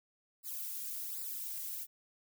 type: noise with flanger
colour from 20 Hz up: violet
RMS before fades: -41 dBFS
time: 0.43-1.87 s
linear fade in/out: 50 ms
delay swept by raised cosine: 0.32 to 2.32 ms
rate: 1.3 Hz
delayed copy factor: -0.9
effects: none